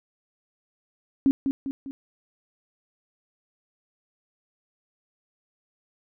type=tone with echo; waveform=sine; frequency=272.8 Hz; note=C#4; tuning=28 cents flat; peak=-15 dBFS; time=1.26-1.31 s; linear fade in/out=0 ms; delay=200 ms; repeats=3; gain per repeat=-6 dB; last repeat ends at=1.91 s; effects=none